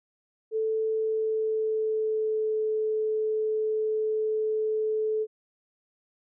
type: tone with pitch glide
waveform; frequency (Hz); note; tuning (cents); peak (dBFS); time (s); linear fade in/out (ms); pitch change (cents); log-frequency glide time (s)
sine; 440 to 433.7; A4 to A4; 0 to -25; -24; 0.51-5.27; 50; -25; 0.87-2.59
effects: none